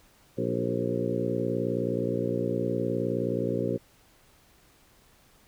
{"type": "harmonic tone with a mistuned harmonic", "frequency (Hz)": 59.3, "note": "A#1", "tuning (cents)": 30, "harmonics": [2, 3, 4, 5, 6, 7, 8, 9], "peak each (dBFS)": [-34, -34, -34, -34, -34, -34, -34, -34], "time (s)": [0.37, 3.78], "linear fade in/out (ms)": 20, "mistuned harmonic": 7, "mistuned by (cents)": -42, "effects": ["pink hiss -60 dBFS RMS until 5.47 s"]}